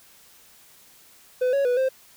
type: tone with pitch steps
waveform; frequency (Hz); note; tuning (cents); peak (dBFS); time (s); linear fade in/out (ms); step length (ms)
triangle; 504 / 556 / 492.3 / 525; B4 / C#5 / B4 / C5; +35 / +5 / -6 / +6; -17; 1.41-1.89; 10; 120
effects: white hiss -53 dBFS RMS until 2.16 s